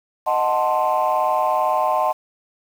sine chord, D# diminished seventh, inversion none, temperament equal, 622.3 / 740 / 880 / 1046.5 Hz, D#5 / F#5 / A5 / C6, 0 / 0 / 0 / 0 cents, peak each -21 dBFS, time 0.26-2.13 s, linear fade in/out 20 ms, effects tanh soft clip ceiling -10 dBFS + 7-bit

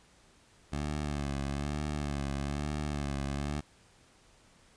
15% pulse tone with vibrato, 72 Hz, D2, 34 cents flat, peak -26 dBFS, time 0.72-3.61 s, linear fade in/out 10 ms, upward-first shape sine, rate 1.1 Hz, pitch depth 66 cents each way, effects pink hiss -62 dBFS RMS until 4.76 s + resampled to 22050 Hz

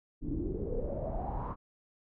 brown noise with low-pass filter sweep, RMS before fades -35 dBFS, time 0.21-1.56 s, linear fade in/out 50 ms, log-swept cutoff 270 to 1100 Hz, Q 7.3, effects none

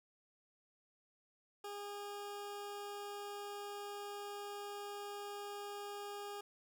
20% pulse tone, 408 Hz, G#4, 31 cents flat, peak -39 dBFS, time 1.64-6.41 s, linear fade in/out 5 ms, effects none

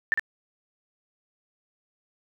sine tone with echo, 1781 Hz, A6, 21 cents sharp, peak -18 dBFS, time 0.12-0.14 s, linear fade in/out 0 ms, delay 55 ms, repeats 1, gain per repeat -4 dB, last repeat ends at 0.195 s, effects none

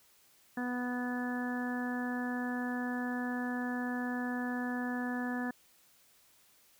harmonic tone, 246.9 Hz, B3, in tune, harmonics 1 / 2 / 3 / 4 / 5 / 6 / 7, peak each -34 / -45 / -43 / -47 / -50 / -48 / -41 dBFS, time 0.57-5.51 s, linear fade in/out 5 ms, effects white hiss -65 dBFS RMS until 6.79 s

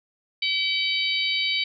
harmonic tone, 765 Hz, G5, 42 cents flat, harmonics 3 / 4 / 5 / 6, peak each -26 / -27 / -28 / -29 dBFS, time 0.42-1.64 s, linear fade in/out 5 ms, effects none

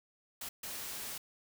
white noise bursts at uneven times, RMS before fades -42 dBFS, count 2, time 0.41-0.49 / 0.63-1.18 s, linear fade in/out 5 ms, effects none

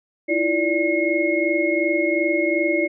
sine tone cluster, 321.6 / 344.3 / 583 / 2162 Hz, E4 / F4 / D5 / C#7, -43 / -25 / -13 / -44 cents, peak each -23 dBFS, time 0.28-2.88 s, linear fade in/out 20 ms, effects none

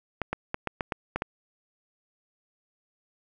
clicks, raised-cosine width 0.5 ms, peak -13 dBFS, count 8, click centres 0.217 / 0.33 / 0.544 / 0.673 / 0.808 / 0.922 / 1.16 / 1.221 s, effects none

